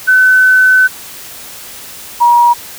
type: tone pair in turn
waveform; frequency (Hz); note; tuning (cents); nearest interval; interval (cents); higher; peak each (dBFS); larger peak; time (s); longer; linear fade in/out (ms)
sine; 1514 / 953.8; F#6 / A#5; +39 / +39; minor sixth; 800; first; -4; neither; 0.07-0.88 / 2.2-2.54; first; 20
effects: white hiss -30 dBFS RMS until 2.78 s